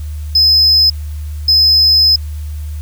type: tone bursts at uneven times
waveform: triangle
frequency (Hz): 5100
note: D#8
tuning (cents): +42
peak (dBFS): -5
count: 2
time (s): 0.35-0.9 / 1.48-2.16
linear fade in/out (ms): 5
effects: added 75 Hz sine -20 dBFS peak until 2.81 s + white hiss -43 dBFS RMS until 2.81 s